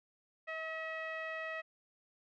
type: tone with low-pass filter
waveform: sawtooth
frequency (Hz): 641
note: E5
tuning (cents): -49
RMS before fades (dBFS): -41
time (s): 0.47-1.62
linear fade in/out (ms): 20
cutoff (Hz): 2200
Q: 7.6
effects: none